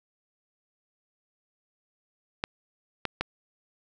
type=clicks; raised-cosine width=0.3 ms; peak=-11 dBFS; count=3; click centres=2.439 / 3.053 / 3.21 s; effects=none